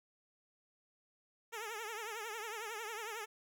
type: tone with vibrato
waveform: 10% pulse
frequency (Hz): 440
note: A4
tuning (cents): 0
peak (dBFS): -33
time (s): 1.52-3.26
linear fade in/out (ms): 20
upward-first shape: triangle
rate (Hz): 11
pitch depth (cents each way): 140
effects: none